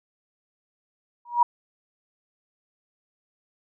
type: tone with exponential growth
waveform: sine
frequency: 957 Hz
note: A#5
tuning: 45 cents sharp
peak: -11 dBFS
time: 1.25-1.43 s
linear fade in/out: 5 ms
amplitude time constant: 39 ms
effects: none